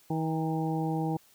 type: harmonic tone with a mistuned harmonic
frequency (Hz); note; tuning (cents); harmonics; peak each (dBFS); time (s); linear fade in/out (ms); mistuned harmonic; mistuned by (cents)
160; D#3; +49; 1 / 2 / 3 / 4 / 5 / 6; -30 / -32 / -38 / -46 / -35 / -45; 0.1-1.17; 5; 6; -65
effects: white hiss -61 dBFS RMS until 1.34 s